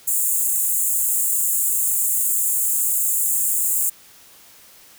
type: high-pass noise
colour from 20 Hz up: pink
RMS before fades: -20 dBFS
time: 0.07-3.9 s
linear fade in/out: 10 ms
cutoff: 7000 Hz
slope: 96 dB/octave
effects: white hiss -48 dBFS RMS until 4.98 s